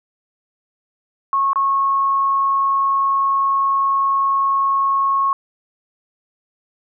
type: tone with dropouts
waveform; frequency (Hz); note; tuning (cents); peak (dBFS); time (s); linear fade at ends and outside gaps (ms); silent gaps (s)
sine; 1095; C#6; -22; -14; 1.33-5.33; 1; 1.532-1.558
effects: none